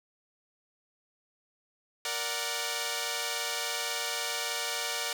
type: chord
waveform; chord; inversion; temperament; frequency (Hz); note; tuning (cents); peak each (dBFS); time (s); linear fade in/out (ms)
5% pulse; Bb augmented; none; equal; 466.2 / 587.3 / 740; Bb4 / D5 / F#5; 0 / 0 / 0; -24; 2.05-5.13; 2
effects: none